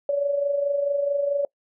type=tone with amplitude modulation; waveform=sine; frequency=568 Hz; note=C#5; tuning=42 cents sharp; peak=-18 dBFS; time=0.09-1.45 s; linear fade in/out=2 ms; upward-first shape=sine; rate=24.6 Hz; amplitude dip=55%; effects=noise-tail reverb RT60 0.1 s tail -24 dB re dry